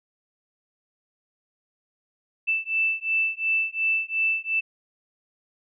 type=beating tone pair; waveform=sine; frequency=2647 / 2649.8 Hz; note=E7 / E7; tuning=+7 / +8 cents; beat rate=2.8 Hz; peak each=-25 dBFS; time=2.47-4.61 s; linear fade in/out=20 ms; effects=none